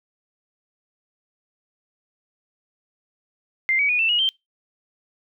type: tone with pitch steps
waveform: sine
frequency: 2093 / 2269 / 2460 / 2668 / 2892 / 3136 Hz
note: C7 / C#7 / D#7 / E7 / F#7 / G7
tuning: 0 / +40 / -20 / +20 / -40 / 0 cents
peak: -17 dBFS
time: 3.69-4.29 s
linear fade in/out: 0 ms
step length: 100 ms
effects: noise-tail reverb RT60 0.2 s tail -25 dB re dry